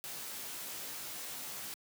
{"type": "noise with comb filter", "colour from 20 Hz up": "white", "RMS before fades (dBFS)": -43, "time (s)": [0.04, 1.74], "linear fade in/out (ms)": 0, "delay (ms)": 17, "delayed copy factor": -0.75, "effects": ["high-pass 100 Hz 12 dB/octave"]}